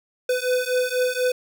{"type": "beating tone pair", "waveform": "square", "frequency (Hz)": [500, 504.1], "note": ["B4", "B4"], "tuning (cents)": [21, 35], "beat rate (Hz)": 4.1, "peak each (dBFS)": -24, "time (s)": [0.29, 1.32], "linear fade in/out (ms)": 5, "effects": []}